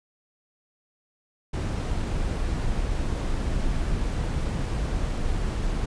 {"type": "noise", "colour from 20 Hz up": "brown", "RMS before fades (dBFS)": -26, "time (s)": [1.53, 5.86], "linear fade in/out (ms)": 10, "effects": ["resampled to 22050 Hz"]}